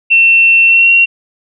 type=tone with pitch glide; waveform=sine; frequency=2700 to 2742 Hz; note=E7 to F7; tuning=+41 to -32 cents; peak=-4 dBFS; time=0.1-1.06 s; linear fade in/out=20 ms; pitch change=+27 cents; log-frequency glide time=0.66-0.91 s; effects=none